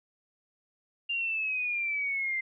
sine exponential sweep, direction down, 2800 to 2076 Hz, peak -28 dBFS, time 1.09-2.41 s, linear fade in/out 10 ms, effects none

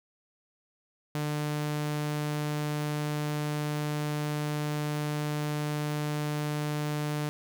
sawtooth tone, 149.3 Hz, D3, 29 cents sharp, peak -25 dBFS, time 1.15-7.29 s, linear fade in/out 0 ms, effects none

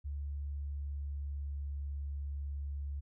sine tone with pitch glide, 71.5 to 70.88 Hz, D2 to C#2, -46 to +39 cents, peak -36 dBFS, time 0.04-3.01 s, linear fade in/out 20 ms, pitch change -15 cents, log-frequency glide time 0.22-1.71 s, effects none

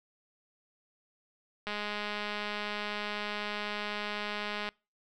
click train, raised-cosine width 0.3 ms, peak -20 dBFS, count 629, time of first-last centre 1.67-4.689 s, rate 208 Hz, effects noise-tail reverb RT60 0.3 s tail -26 dB re dry

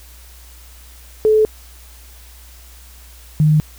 sine tone pair in turn, 432.5 / 152.91 Hz, A4 / D#3, -30 / -30 cents, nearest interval octave + tritone, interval 1800 cents, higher first, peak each -9 dBFS, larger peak neither, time 1.25-1.45 / 3.4-3.6 s, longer neither, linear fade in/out 0 ms, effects added 60 Hz sine -40 dBFS peak until 3.78 s + white hiss -45 dBFS RMS until 3.78 s

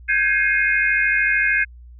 sine chord, Ab major seventh, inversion third, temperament equal with one note detuned, 1568 / 1661.2 / 2139 / 2489 Hz, G6 / Ab6 / C7 / Eb7, 0 / 0 / +38 / 0 cents, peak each -22 / -20 / -20 / -23 dBFS, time 0.08-1.65 s, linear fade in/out 20 ms, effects added 60 Hz sine -39 dBFS peak until 1.99 s

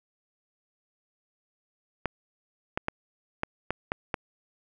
clicks, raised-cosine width 0.5 ms, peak -12 dBFS, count 7, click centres 2.057 / 2.775 / 2.884 / 3.434 / 3.706 / 3.919 / 4.142 s, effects none

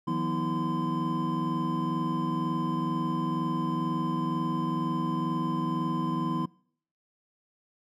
triangle tone cluster, 159.1 / 181.2 / 244.5 / 323 / 1028 Hz, D#3 / F#3 / B3 / E4 / C6, +39 / -36 / -17 / -35 / -31 cents, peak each -31 dBFS, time 0.07-6.46 s, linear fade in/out 10 ms, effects noise-tail reverb RT60 0.6 s tail -24 dB re dry

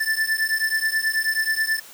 square beating tone pair, 1758 / 1767.3 Hz, A6 / A6, -2 / +7 cents, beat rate 9.3 Hz, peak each -24 dBFS, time 0-1.8 s, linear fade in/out 10 ms, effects white hiss -44 dBFS RMS until 1.93 s + high-pass 150 Hz 12 dB/octave

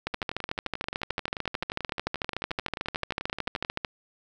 two click trains, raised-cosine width 0.3 ms, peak -17 / -12 dBFS, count 41 / 52, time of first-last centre 0.14-3.649 / 0.07-3.848 s, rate 11.4 / 13.5 Hz, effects none

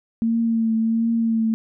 sine tone with vibrato, 226.6 Hz, A#3, 49 cents flat, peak -17 dBFS, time 0.22-1.54 s, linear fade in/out 0 ms, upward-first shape triangle, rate 1.4 Hz, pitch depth 31 cents each way, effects none

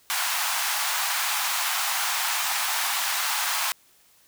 pink high-pass noise, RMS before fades -26 dBFS, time 0.1-3.72 s, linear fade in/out 0 ms, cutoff 770 Hz, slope 48 dB/octave, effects white hiss -59 dBFS RMS until 4.27 s

